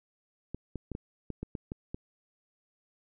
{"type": "clicks", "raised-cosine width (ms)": 3, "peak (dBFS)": -23, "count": 9, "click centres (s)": [0.546, 0.757, 0.917, 0.951, 1.303, 1.43, 1.552, 1.719, 1.945], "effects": []}